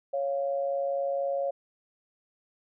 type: tone pair together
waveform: sine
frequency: 554.4 / 698.5 Hz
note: C#5 / F5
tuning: 0 / 0 cents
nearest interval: major third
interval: 400 cents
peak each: -27 / -34 dBFS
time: 0.13-1.51 s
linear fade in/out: 10 ms
effects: none